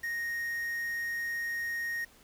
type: tone with quantisation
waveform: triangle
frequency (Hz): 1864.7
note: A#6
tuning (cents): 0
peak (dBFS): -30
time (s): 0.03-2.05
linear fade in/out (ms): 10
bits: 8
effects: pink hiss -59 dBFS RMS until 2.23 s